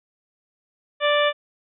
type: harmonic tone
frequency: 587.3 Hz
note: D5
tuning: in tune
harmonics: 1 / 2 / 3 / 4 / 5 / 6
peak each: -19 / -24 / -25 / -28 / -28 / -28 dBFS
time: 1-1.33 s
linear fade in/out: 50 ms
effects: none